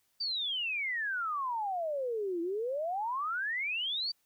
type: exponential two-way sweep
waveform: sine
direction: down then up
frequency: 4715 to 329.6 to 4715 Hz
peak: -31 dBFS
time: 0.2-4.12 s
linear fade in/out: 10 ms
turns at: 2.41 s
effects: white hiss -74 dBFS RMS until 4.25 s